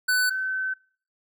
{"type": "tone pair in turn", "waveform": ["square", "sine"], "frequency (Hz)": [1500, 1528.9], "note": ["F#6", "G6"], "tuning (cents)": [23, -44], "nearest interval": "unison", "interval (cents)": 33, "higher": "second", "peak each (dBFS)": [-20, -25], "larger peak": "first", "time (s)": [[0.08, 0.3], [0.3, 0.74]], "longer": "second", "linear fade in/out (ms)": 10, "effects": ["noise-tail reverb RT60 0.5 s tail -25 dB re dry"]}